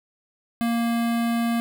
square tone with notch filter, 233.1 Hz, A#3, in tune, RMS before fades -23 dBFS, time 0.61-1.6 s, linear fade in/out 0 ms, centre 6000 Hz, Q 1.4, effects none

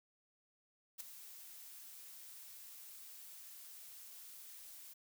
blue noise with ADSR envelope, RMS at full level -43 dBFS, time 0.98-4.94 s, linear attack 24 ms, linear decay 9 ms, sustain -11 dB, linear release 16 ms, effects none

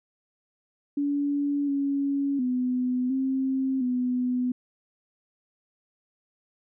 sine tone with pitch steps, 285.8 / 279.5 / 251.2 / 265.1 / 249.6 Hz, D4 / C#4 / B3 / C4 / B3, -47 / +14 / +30 / +23 / +19 cents, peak -23 dBFS, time 0.97-4.52 s, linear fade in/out 5 ms, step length 710 ms, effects none

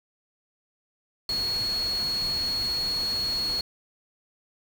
sine tone in noise, 4332 Hz, C#8, 41 cents flat, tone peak -25 dBFS, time 1.29-3.61 s, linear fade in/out 2 ms, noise pink, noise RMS -38 dBFS, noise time 1.29-3.61 s, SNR +10 dB, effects none

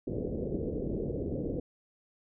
white low-pass noise, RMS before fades -34 dBFS, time 0.07-1.6 s, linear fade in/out 5 ms, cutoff 510 Hz, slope 48 dB/octave, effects none

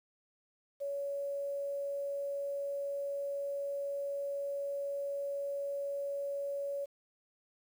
sine tone with quantisation, 562 Hz, C#5, 24 cents sharp, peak -34 dBFS, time 0.8-6.86 s, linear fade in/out 20 ms, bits 10, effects none

